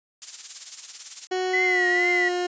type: noise with tremolo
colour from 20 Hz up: violet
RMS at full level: -26 dBFS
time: 0.22-1.27 s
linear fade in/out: 0 ms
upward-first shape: sine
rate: 18 Hz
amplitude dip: 65%
type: tone with pitch glide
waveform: 30% pulse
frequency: 370 to 356.8 Hz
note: F#4 to F4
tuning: 0 to +37 cents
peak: -21 dBFS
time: 1.31-2.47 s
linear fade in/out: 10 ms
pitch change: -63 cents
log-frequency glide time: 1.61-1.89 s
type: tone with vibrato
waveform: sine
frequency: 1986 Hz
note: B6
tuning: 9 cents sharp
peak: -20 dBFS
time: 1.53-2.29 s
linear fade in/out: 10 ms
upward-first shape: triangle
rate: 2.2 Hz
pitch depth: 100 cents each way
effects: resampled to 16000 Hz